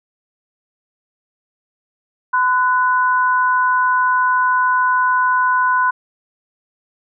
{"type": "tone pair together", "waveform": "sine", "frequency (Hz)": [1013.6, 1480], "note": ["B5", "F#6"], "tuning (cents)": [45, 0], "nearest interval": "perfect fifth", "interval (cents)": 655, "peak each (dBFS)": [-14, -17], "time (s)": [2.33, 5.91], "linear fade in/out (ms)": 10, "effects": []}